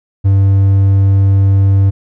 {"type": "tone", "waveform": "triangle", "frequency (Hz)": 97.8, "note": "G2", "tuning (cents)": -4, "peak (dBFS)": -4, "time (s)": [0.24, 1.91], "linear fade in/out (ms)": 20, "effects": []}